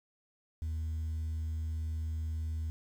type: tone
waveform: sine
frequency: 79.6 Hz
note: D#2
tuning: 40 cents sharp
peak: -30 dBFS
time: 0.62-2.7 s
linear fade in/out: 0 ms
effects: tanh soft clip ceiling -32 dBFS + 10-bit